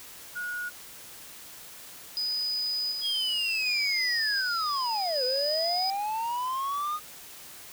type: tone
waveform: sine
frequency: 1450 Hz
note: F#6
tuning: 35 cents flat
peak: -31 dBFS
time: 0.35-0.7 s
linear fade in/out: 20 ms
type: tone with tremolo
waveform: sine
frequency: 4978 Hz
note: D#8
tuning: in tune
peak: -27 dBFS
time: 2.17-5.9 s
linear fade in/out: 0 ms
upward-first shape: square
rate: 0.67 Hz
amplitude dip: 35%
type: linear two-way sweep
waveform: triangle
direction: down then up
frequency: 3322 to 493.9 to 1245 Hz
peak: -26 dBFS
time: 3.01-7 s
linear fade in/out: 50 ms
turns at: 5.24 s
effects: white hiss -46 dBFS RMS until 7.72 s